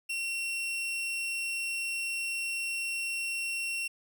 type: tone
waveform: 40% pulse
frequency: 2728 Hz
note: F7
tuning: 41 cents flat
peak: -30 dBFS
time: 0.09-3.88 s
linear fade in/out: 10 ms
effects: none